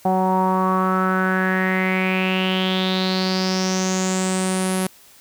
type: tone with low-pass filter sweep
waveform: sawtooth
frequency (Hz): 187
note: F#3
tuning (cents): +19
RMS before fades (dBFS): -20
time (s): 0.05-4.87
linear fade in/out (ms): 5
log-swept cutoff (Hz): 780 to 11000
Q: 6.3
effects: white hiss -49 dBFS RMS until 5.2 s